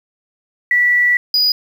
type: tone pair in turn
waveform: sine / triangle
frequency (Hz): 1955 / 4926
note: B6 / D#8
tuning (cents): -18 / -18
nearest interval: octave + major third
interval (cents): 1600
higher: second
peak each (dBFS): -10 / -10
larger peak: neither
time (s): 0.71-1.17 / 1.34-1.52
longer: first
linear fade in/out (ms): 2
effects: 7-bit